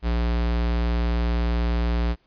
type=tone; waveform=square; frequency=58.5 Hz; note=A#1; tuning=7 cents sharp; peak=-21 dBFS; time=0.02-2.16 s; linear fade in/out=50 ms; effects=pink hiss -65 dBFS RMS until 2.26 s + resampled to 11025 Hz